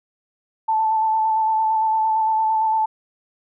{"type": "tone with vibrato", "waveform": "sine", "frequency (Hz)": 879, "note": "A5", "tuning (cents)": -2, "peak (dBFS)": -16, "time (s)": [0.68, 2.86], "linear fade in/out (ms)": 10, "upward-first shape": "square", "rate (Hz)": 8.8, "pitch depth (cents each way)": 15, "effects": []}